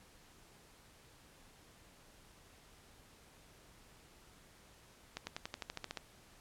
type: accelerating click train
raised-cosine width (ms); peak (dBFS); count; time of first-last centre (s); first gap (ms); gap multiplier
0.2; -23; 11; 5.17-5.973; 100; 0.95
effects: pink hiss -62 dBFS RMS until 6.4 s + low-pass 12000 Hz 12 dB/octave